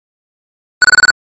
square tone bursts, 1480 Hz, F#6, in tune, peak -3 dBFS, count 6, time 0.82-1.104 s, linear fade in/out 0 ms, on 24 ms, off 28 ms, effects MP3 32 kbps

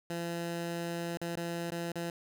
15% pulse tone with dropouts, 170.2 Hz, F3, 44 cents flat, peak -28 dBFS, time 0.1-2.1 s, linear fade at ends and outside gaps 2 ms, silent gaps 1.172-1.215 / 1.357-1.37 / 1.705-1.719 / 1.919-1.956 s, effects none

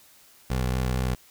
20% pulse tone with vibrato, 63.3 Hz, B1, 43 cents sharp, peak -19 dBFS, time 0.5-1.15 s, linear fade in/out 5 ms, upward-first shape triangle, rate 4.5 Hz, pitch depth 24 cents each way, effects white hiss -55 dBFS RMS until 1.3 s

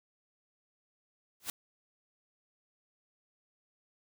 white noise with exponential growth, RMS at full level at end -32 dBFS, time 1.4-1.5 s, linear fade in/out 1 ms, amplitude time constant 21 ms, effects none

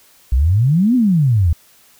sine exponential two-way sweep, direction up then down, 57.7 to 261.6 to 76.1 Hz, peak -10 dBFS, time 0.32-1.53 s, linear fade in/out 5 ms, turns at 0.95 s, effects white hiss -50 dBFS RMS until 1.99 s

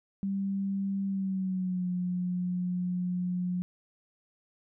sine tone with pitch glide, 196 to 179.73 Hz, G3 to F3, 0 to +50 cents, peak -28 dBFS, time 0.23-3.62 s, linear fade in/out 0 ms, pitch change -150 cents, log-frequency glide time 1.06-1.88 s, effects none

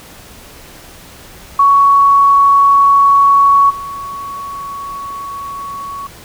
sine tone with level steps, 1117 Hz, C#6, 13 cents sharp, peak -5 / -22 dBFS, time 1.59-6.07 s, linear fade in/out 5 ms, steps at 3.69 s, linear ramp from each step 20 ms, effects pink hiss -37 dBFS RMS until 6.24 s

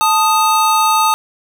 square tone pair together, 880 / 1244.5 Hz, A5 / D#6, 0 / 0 cents, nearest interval tritone, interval 600 cents, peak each -14 dBFS, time 0.01-1.14 s, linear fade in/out 0 ms, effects none

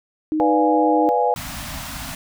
sine tone, 310 Hz, D#4, 6 cents flat, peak -18 dBFS, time 0.32-1.09 s, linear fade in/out 0 ms
sine chord, B diminished seventh, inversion none, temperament equal, 493.9 / 587.3 / 698.5 / 830.6 Hz, B4 / D5 / F5 / Ab5, 0 / 0 / 0 / 0 cents, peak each -20 / -25 / -22 / -19 dBFS, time 0.4-1.34 s, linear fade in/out 0 ms
pink band-stop noise, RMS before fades -31 dBFS, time 1.36-2.15 s, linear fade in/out 2 ms, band 300 to 600 Hz, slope 96 dB/octave
effects none

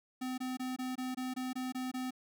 square tone bursts, 255.8 Hz, C4, 39 cents flat, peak -36 dBFS, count 10, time 0.21-2.108 s, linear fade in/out 10 ms, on 170 ms, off 22 ms, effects none

